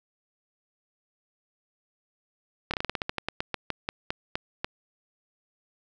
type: slowing click train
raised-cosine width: 0.3 ms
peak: -12 dBFS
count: 18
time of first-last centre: 2.71-4.645 s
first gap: 27 ms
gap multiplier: 1.16
effects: none